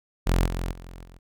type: tone with level steps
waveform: sawtooth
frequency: 43.65 Hz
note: F1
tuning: in tune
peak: -15 / -23 / -36 / -42 dBFS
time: 0.26-1.19 s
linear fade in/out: 20 ms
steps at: 0.45 / 0.71 / 1.03 s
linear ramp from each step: 20 ms
effects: none